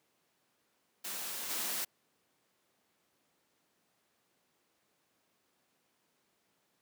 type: noise with level steps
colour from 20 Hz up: white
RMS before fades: -40 / -36 dBFS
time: 1.04-1.85 s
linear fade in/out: 10 ms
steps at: 1.49 s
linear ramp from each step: 20 ms
effects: pink hiss -75 dBFS RMS until 6.81 s + high-pass 200 Hz 12 dB/octave